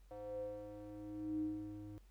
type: tone with band-pass filter sweep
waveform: square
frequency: 103.83 Hz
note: G#2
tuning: in tune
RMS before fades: -45 dBFS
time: 0.11-1.98 s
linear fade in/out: 0 ms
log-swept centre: 600 to 230 Hz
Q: 9.9
effects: added 47 Hz sine -60 dBFS peak until 2.1 s + pink hiss -75 dBFS RMS until 2.1 s